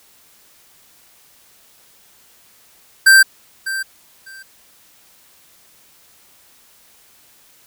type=tone with echo; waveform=square; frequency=1568 Hz; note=G6; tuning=in tune; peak=-6 dBFS; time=3.06-3.23 s; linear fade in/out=10 ms; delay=600 ms; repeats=2; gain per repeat=-15 dB; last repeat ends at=4.43 s; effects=white hiss -51 dBFS RMS until 7.66 s